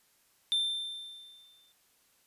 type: tone with exponential decay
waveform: triangle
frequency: 3571 Hz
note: A7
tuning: 25 cents sharp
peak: -23 dBFS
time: 0.52-1.72 s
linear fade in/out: 0 ms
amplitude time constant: 260 ms
effects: white hiss -68 dBFS RMS until 2.26 s + resampled to 32000 Hz